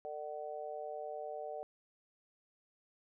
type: harmonic tone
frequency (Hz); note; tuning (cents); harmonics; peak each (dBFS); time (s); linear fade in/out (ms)
150; D3; +37; 3 / 4 / 5; -46 / -43 / -45; 0.05-1.63; 0
effects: none